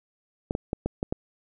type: clicks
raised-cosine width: 2 ms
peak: -13 dBFS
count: 6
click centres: 0.509 / 0.551 / 0.731 / 0.86 / 1.029 / 1.125 s
effects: none